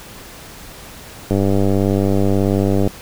click train, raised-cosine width 2 ms, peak -4 dBFS, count 155, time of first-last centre 1.31-2.875 s, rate 98.4 Hz, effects pink hiss -37 dBFS RMS until 3.01 s

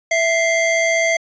square tone pair together, 659.3 / 2093 Hz, E5 / C7, 0 / 0 cents, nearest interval octave + minor sixth, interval 2000 cents, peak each -18 dBFS, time 0.11-1.17 s, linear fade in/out 5 ms, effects resampled to 16000 Hz

